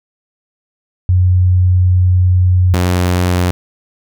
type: tone pair in turn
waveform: sine / sawtooth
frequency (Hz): 91 / 89.7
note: F#2 / F2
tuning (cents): -28 / +47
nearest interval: unison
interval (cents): 25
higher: first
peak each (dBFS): -7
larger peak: neither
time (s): 1.09-2.74 / 2.74-3.51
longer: first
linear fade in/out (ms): 0
effects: none